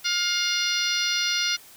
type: harmonic tone with a mistuned harmonic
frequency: 708 Hz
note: F5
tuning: 23 cents sharp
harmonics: 2 / 3 / 4 / 5 / 6 / 7 / 8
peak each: -30 / -30 / -30 / -30 / -30 / -30 / -30 dBFS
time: 0.04-1.57 s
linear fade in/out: 20 ms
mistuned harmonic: 8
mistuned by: +24 cents
effects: white hiss -49 dBFS RMS until 1.76 s